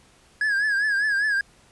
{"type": "tone with vibrato", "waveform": "triangle", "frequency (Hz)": 1661.2, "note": "G#6", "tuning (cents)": 0, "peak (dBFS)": -18, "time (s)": [0.41, 1.41], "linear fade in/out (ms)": 2, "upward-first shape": "triangle", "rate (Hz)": 5, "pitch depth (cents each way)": 100, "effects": ["pink hiss -56 dBFS RMS until 1.71 s", "resampled to 24000 Hz"]}